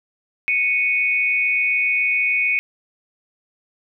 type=tone pair together; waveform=sine; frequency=2216 / 2489 Hz; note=C#7 / D#7; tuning=-1 / 0 cents; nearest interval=major second; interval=201 cents; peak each=-19 dBFS; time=0.48-2.59 s; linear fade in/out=0 ms; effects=none